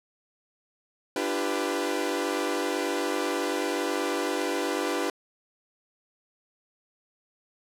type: chord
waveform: sawtooth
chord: G dominant seventh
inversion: second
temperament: equal with one note detuned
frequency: 293.7 / 341.6 / 392 / 493.9 Hz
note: D4 / F4 / G4 / B4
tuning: 0 / -38 / 0 / 0 cents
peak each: -28 dBFS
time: 1.16-5.1 s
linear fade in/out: 2 ms
effects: low-pass 12000 Hz 12 dB/octave